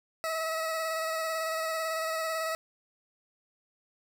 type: tone with vibrato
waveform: 20% pulse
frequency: 644 Hz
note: E5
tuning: 41 cents flat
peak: -25 dBFS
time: 0.24-2.55 s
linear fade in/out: 0 ms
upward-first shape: square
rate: 18 Hz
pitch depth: 18 cents each way
effects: none